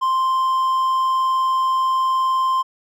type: tone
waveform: triangle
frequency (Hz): 1046.5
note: C6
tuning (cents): 0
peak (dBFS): -14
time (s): 0.01-2.63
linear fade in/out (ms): 20
effects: none